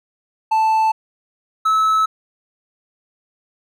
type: tone pair in turn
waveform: triangle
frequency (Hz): 880 / 1299.6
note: A5 / E6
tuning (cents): 0 / -25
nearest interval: perfect fifth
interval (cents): 675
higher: second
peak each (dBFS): -11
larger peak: neither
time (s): 0.51-0.92 / 1.65-2.06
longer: neither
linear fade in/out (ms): 10
effects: none